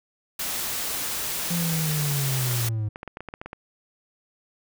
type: noise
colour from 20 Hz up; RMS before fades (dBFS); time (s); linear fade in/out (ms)
white; -29; 0.39-2.69; 5
type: linear sweep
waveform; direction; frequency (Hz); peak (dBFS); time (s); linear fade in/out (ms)
triangle; down; 174.61 to 104.1; -22; 1.5-2.89; 10
type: clicks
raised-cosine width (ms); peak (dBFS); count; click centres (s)
0.5; -21; 10; 2.959 / 3.031 / 3.077 / 3.171 / 3.206 / 3.287 / 3.339 / 3.415 / 3.46 / 3.531
effects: none